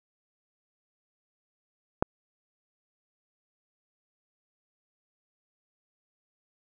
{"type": "click", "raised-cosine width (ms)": 1, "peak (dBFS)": -8, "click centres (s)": 2.025, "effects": []}